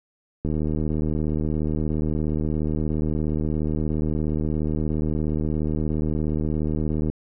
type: click train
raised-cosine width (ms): 3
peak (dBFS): -13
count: 513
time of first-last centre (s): 0.45-7.099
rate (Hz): 77
effects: none